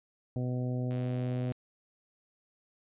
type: harmonic tone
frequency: 125.3 Hz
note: B2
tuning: 25 cents sharp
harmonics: 1 / 2 / 3 / 4 / 5 / 6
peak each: -31 / -36 / -44 / -43 / -45 / -52 dBFS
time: 0.36-1.52 s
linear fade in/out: 2 ms
type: click train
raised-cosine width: 0.3 ms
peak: -34 dBFS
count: 61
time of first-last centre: 0.91-1.522 s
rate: 98 Hz
effects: resampled to 8000 Hz